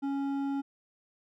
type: tone with hard clipping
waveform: sine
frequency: 277.2 Hz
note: C#4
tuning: in tune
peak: -31 dBFS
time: 0.02-0.62 s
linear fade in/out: 20 ms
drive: 8 dB
effects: none